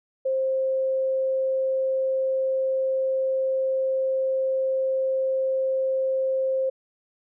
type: tone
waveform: sine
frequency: 528 Hz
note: C5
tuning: 16 cents sharp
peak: -21 dBFS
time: 0.25-6.7 s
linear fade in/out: 10 ms
effects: none